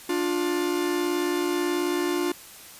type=tone pair together; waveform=45% pulse; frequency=294.7 / 353.1 Hz; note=D4 / F4; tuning=+6 / +19 cents; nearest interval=minor third; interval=313 cents; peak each=-28 / -25 dBFS; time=0.09-2.32 s; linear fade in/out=5 ms; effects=white hiss -45 dBFS RMS until 2.79 s + resampled to 32000 Hz